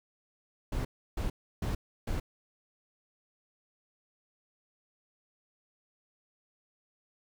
brown noise bursts, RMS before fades -32 dBFS, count 4, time 0.72-2.2 s, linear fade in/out 5 ms, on 130 ms, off 320 ms, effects none

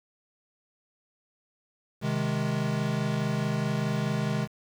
square chord, Ab major, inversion first, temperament equal, 130.81 / 155.56 / 207.7 Hz, C3 / Eb3 / Ab3, 0 / 0 / 0 cents, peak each -31 dBFS, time 2.01-4.48 s, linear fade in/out 50 ms, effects low-pass 6000 Hz 12 dB/octave + 8-bit

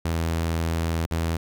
sawtooth tone with dropouts, 82.41 Hz, E2, in tune, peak -19 dBFS, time 0.05-1.37 s, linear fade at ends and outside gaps 5 ms, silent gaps 1.062-1.11 s, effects none

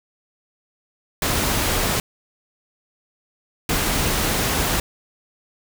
pink noise bursts at uneven times, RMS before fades -21 dBFS, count 2, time 1.22-2 / 3.69-4.8 s, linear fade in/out 2 ms, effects none

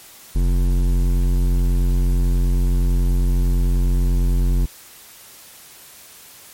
triangle tone with hard clipping, 44.61 Hz, F1, 38 cents sharp, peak -16 dBFS, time 0.35-4.66 s, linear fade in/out 10 ms, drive 17 dB, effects white hiss -43 dBFS RMS until 6.53 s + MP3 64 kbps

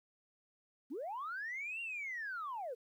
sine linear two-way sweep, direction up then down, 228.5 to 2794 to 441.9 Hz, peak -38 dBFS, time 0.9-2.75 s, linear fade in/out 20 ms, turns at 1.81 s, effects tanh soft clip ceiling -35 dBFS + 12-bit

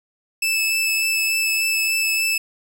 sawtooth tone with vibrato, 2624 Hz, E7, 9 cents flat, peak -15 dBFS, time 0.42-2.38 s, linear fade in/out 5 ms, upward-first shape triangle, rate 3.4 Hz, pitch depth 12 cents each way, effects none

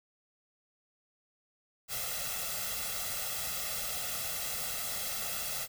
white noise with comb filter, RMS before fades -36 dBFS, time 1.88-5.68 s, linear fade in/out 50 ms, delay 1.5 ms, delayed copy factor +0.95, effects none

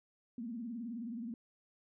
sine tone with vibrato, 233.1 Hz, A#3, in tune, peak -39 dBFS, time 0.38-1.34 s, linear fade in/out 2 ms, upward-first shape sine, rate 19 Hz, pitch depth 130 cents each way, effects none

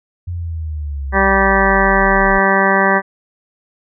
sine linear sweep, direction down, 89 to 33.26 Hz, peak -20 dBFS, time 0.27-2.39 s, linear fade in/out 10 ms
harmonic tone, 194.4 Hz, G3, 14 cents flat, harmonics 1 / 2 / 3 / 4 / 5 / 6 / 8 / 9 / 10, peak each -19 / -19 / -19 / -19 / -19 / -19 / -19 / -19 / -19 dBFS, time 1.12-3.02 s, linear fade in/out 50 ms
effects none

